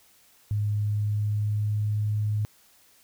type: tone with pitch glide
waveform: sine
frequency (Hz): 104.3 to 105.69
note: G#2 to G#2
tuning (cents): +8 to +31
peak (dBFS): -23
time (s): 0.51-2.45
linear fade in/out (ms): 0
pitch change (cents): +23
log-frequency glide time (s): 0.73-2.15
effects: white hiss -59 dBFS RMS until 3.03 s